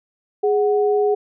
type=tone pair together; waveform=sine; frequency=415.3 / 740 Hz; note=G#4 / F#5; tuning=0 / 0 cents; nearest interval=minor seventh; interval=1000 cents; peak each=-15 / -23 dBFS; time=0.43-1.15 s; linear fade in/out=10 ms; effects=none